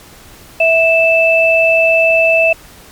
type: tone pair together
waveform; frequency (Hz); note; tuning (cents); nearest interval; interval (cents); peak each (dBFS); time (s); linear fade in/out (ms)
sine; 654.3 / 2637; E5 / E7; -13 / 0; 2 octaves; 2413; -10; 0.6-2.53; 5
effects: pink hiss -39 dBFS RMS until 2.91 s + MP3 96 kbps